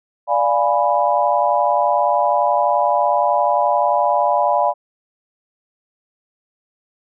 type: chord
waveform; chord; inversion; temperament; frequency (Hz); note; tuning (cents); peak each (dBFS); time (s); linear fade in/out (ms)
sine; D diminished seventh; none; equal; 587.3 / 698.5 / 830.6 / 987.8; D5 / F5 / Ab5 / Cb6; 0 / 0 / 0 / 0; -19; 0.27-4.74; 50
effects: none